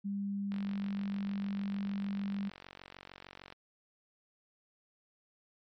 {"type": "tone", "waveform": "sine", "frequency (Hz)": 199.8, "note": "G3", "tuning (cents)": 33, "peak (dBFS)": -33, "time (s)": [0.04, 2.5], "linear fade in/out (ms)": 20}
{"type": "click train", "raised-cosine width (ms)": 0.3, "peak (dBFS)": -31, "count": 141, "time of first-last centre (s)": [0.52, 3.524], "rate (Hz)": 46.6}
{"effects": ["MP3 48 kbps"]}